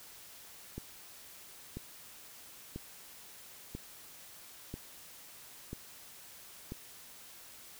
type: click train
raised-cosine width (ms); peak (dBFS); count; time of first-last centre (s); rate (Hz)
3; -27; 7; 0.78-6.721; 1.01
effects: white hiss -53 dBFS RMS until 7.79 s